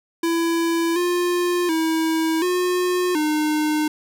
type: tone with pitch steps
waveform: square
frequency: 333.9 / 353.1 / 322.2 / 360.5 / 304.9 Hz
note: E4 / F4 / E4 / F#4 / D#4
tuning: +22 / +19 / -39 / -45 / -35 cents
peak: -19 dBFS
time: 0.23-3.88 s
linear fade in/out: 5 ms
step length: 730 ms
effects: none